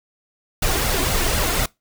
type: noise with flanger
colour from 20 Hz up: pink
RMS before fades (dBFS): -20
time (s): 0.62-1.66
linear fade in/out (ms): 5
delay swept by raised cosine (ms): 1.4 to 2.9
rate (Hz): 4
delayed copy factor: +0.6
effects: noise-tail reverb RT60 0.2 s tail -23 dB re dry